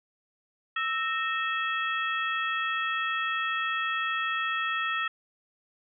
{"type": "harmonic tone with a mistuned harmonic", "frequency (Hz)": 656, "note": "E5", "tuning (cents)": -9, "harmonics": [2, 3, 4, 5], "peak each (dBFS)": [-30, -31, -34, -37], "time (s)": [0.76, 5.08], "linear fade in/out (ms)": 5, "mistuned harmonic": 3, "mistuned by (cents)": -110, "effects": []}